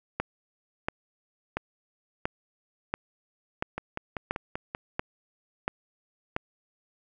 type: two click trains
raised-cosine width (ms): 0.5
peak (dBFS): -17 / -12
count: 6 / 10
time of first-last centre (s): 3.78-4.749 / 0.2-6.364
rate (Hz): 5.16 / 1.46
effects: none